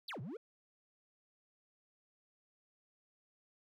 triangle exponential two-way sweep, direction down then up, 5180 to 110 to 507 Hz, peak -40 dBFS, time 0.08-0.37 s, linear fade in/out 5 ms, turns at 0.21 s, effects none

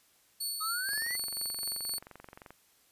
15% pulse tone with tremolo, 4435 Hz, C#8, in tune, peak -25 dBFS, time 0.4-1.99 s, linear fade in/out 10 ms, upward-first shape triangle, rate 4.1 Hz, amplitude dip 40%
triangle exponential sweep, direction up, 1244.5 to 2056 Hz, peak -32 dBFS, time 0.6-1.17 s, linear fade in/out 20 ms
click train, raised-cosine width 0.5 ms, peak -32 dBFS, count 38, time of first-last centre 0.89-2.506 s, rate 22.9 Hz
effects white hiss -66 dBFS RMS until 2.91 s + resampled to 32000 Hz

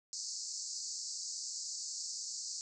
white band-pass noise, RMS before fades -42 dBFS, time 0.13-2.61 s, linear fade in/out 0 ms, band 4400 to 7700 Hz, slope 96 dB/octave, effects none

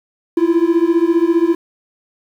triangle beating tone pair, 329.6 / 344.6 Hz, E4 / F4, 0 / -23 cents, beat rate 15 Hz, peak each -12 dBFS, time 0.37-1.55 s, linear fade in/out 5 ms, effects 7-bit

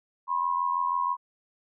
sine tone pair together, 984 / 1070.2 Hz, B5 / C6, -7 / +39 cents, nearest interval minor second, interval 146 cents, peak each -27 dBFS, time 0.27-1.17 s, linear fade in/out 50 ms, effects none

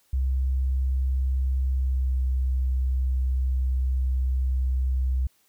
sine tone with pitch glide, 65.41 to 64.43 Hz, C2 to C2, 0 to -26 cents, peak -21 dBFS, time 0.13-5.27 s, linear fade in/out 5 ms, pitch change -26 cents, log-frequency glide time 1.74-2.16 s, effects white hiss -65 dBFS RMS until 5.48 s

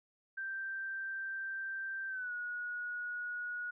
sine tone with pitch glide, 1568 to 1454.6 Hz, G6 to F#6, 0 to -30 cents, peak -37 dBFS, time 0.37-3.71 s, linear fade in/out 10 ms, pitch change -130 cents, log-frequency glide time 2.08-2.32 s, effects none

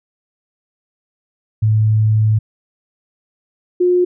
sine tone pair in turn, 108.5 / 358.3 Hz, A2 / F4, -24 / +44 cents, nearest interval octave + major sixth, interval 2068 cents, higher second, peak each -10 dBFS, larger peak neither, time 1.62-2.39 / 3.8-4.05 s, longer first, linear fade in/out 10 ms, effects none

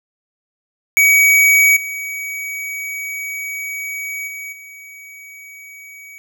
square tone with level steps, 2264 Hz, C#7, 36 cents sharp, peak -9 / -24 / -28 / -36 dBFS, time 0.97-6.18 s, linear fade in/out 0 ms, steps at 1.76 / 4.27 / 4.52 s, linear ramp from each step 10 ms, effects none

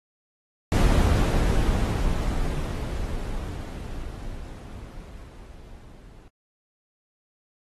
brown noise with level ramp, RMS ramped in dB -17 to -47 dBFS, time 0.72-6.28 s, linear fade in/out 0 ms, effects AAC 32 kbps

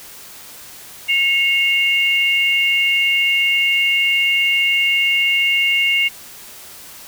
sine tone pair together, 2179 / 2794 Hz, C#7 / F7, -30 / 0 cents, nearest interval major third, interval 430 cents, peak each -16 / -16 dBFS, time 1.08-6.09 s, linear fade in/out 20 ms, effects white hiss -38 dBFS RMS until 7.07 s

